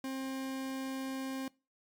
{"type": "tone", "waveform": "40% pulse", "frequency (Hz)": 265.6, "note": "C4", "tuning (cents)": 26, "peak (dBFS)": -35, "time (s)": [0.04, 1.48], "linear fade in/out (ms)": 2, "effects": ["noise-tail reverb RT60 0.3 s tail -23 dB re dry", "MP3 96 kbps"]}